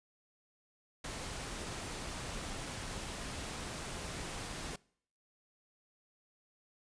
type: noise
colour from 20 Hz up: pink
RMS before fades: -42 dBFS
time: 1.04-4.76 s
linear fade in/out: 5 ms
effects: noise-tail reverb RT60 0.6 s tail -24 dB re dry + resampled to 22050 Hz